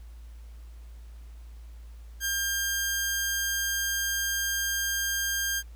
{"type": "tone pair together", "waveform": "sawtooth", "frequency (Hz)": [1600, 3200], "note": ["G6", "G7"], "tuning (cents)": [35, 35], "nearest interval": "octave", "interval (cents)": 1200, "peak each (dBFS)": -25, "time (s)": [2.2, 5.63], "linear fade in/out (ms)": 50, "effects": ["added 57 Hz sine -42 dBFS peak until 5.75 s", "pink hiss -62 dBFS RMS until 5.75 s"]}